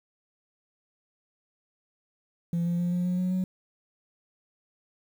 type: tone with pitch steps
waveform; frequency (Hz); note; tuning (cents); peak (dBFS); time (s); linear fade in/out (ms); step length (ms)
sine; 170.5 / 172.88 / 175.29 / 177.74 / 180.22 / 182.74 / 185.29; F3 / F3 / F3 / F3 / F#3 / F#3 / F#3; -41 / -17 / +7 / +31 / -45 / -21 / +3; -22; 2.53-3.44; 2; 130
effects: tanh soft clip ceiling -23 dBFS + 9-bit